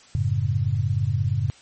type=chord; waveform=sine; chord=F# minor; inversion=none; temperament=equal with one note detuned; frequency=92.5 / 109.49 / 138.59 Hz; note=F#2 / A2 / C#3; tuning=0 / -8 / 0 cents; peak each=-25 / -23 / -25 dBFS; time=0.15-1.5 s; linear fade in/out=0 ms; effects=white hiss -51 dBFS RMS until 1.61 s + MP3 32 kbps